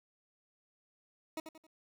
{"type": "tone with echo", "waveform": "20% pulse", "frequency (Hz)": 317.3, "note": "D#4", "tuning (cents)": 34, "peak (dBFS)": -32, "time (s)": [1.37, 1.4], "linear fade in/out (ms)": 2, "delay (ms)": 89, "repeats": 3, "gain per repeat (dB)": -8, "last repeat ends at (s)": 1.667, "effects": []}